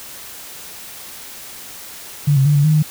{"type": "tone with pitch steps", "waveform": "sine", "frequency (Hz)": [145.1, 134.8, 147.1, 143.2, 154.6, 152.8], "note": ["D3", "C#3", "D3", "D3", "D#3", "D#3"], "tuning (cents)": [-21, -48, 3, -43, -11, -31], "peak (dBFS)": -10, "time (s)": [2.27, 2.828], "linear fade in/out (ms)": 10, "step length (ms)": 93, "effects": ["white hiss -35 dBFS RMS until 2.9 s"]}